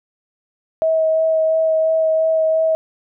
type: tone with vibrato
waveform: sine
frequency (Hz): 640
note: D#5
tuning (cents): +49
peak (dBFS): -13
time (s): 0.82-2.75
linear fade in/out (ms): 0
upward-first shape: sine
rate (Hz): 2.9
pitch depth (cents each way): 11
effects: none